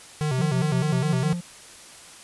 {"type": "tone with vibrato", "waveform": "square", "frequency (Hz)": 140, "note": "C#3", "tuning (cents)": 18, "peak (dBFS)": -23, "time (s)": [0.21, 1.33], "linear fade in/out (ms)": 0, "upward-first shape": "square", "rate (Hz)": 4.9, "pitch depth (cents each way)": 140}
{"type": "tone with tremolo", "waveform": "triangle", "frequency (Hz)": 174.61, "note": "F3", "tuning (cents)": 0, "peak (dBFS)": -20, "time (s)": [0.38, 1.41], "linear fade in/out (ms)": 10, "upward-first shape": "sine", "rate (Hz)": 5.7, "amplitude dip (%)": 55}
{"effects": ["white hiss -45 dBFS RMS until 2.23 s", "resampled to 24000 Hz"]}